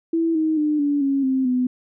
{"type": "tone with pitch steps", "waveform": "sine", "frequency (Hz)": [329.6, 315.1, 301.2, 287.9, 275.2, 263.1, 251.5], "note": ["E4", "D#4", "D4", "D4", "C#4", "C4", "B3"], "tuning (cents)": [0, 22, 44, -34, -12, 10, 32], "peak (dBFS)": -17, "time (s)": [0.13, 1.67], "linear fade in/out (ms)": 5, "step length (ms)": 220, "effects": []}